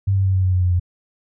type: tone with pitch steps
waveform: sine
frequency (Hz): 98 / 96.59 / 95.21 / 93.85 / 92.5 / 91.17 / 89.87 / 88.58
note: G2 / G2 / G2 / F#2 / F#2 / F#2 / F#2 / F2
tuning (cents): 0 / -25 / -50 / +25 / 0 / -25 / -50 / +25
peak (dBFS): -14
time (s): 0.07-0.798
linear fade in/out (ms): 10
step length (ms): 91
effects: none